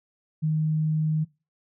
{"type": "tone", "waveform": "sine", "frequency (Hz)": 155.7, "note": "D#3", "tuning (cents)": 2, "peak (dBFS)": -21, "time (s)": [0.42, 1.25], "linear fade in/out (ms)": 20, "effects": ["noise-tail reverb RT60 0.3 s tail -23 dB re dry"]}